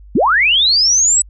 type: linear sweep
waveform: sine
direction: up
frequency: 155.56 to 8000 Hz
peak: -9 dBFS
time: 0.15-1.22 s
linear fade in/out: 5 ms
effects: added 50 Hz sine -36 dBFS peak until 1.29 s